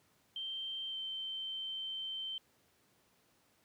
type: tone with pitch glide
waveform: sine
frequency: 3136 to 3107 Hz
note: G7 to G7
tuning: 0 to -16 cents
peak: -38 dBFS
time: 0.36-2.38 s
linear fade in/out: 2 ms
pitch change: -16 cents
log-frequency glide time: 0.88-0.97 s
effects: pink hiss -71 dBFS RMS until 3.64 s + high-pass 100 Hz 12 dB/octave